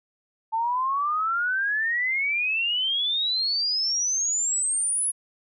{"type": "exponential sweep", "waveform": "sine", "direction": "up", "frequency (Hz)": [880, 10548], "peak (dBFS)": -22, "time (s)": [0.52, 5.12], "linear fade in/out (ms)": 20, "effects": []}